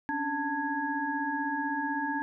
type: tone cluster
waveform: sine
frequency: 272.4 / 288.3 / 890 / 1660 Hz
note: C#4 / D4 / A5 / G#6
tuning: -30 / -32 / +20 / -1 cents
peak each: -39 / -34 / -32 / -34 dBFS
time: 0.09-2.22 s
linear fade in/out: 0 ms
effects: none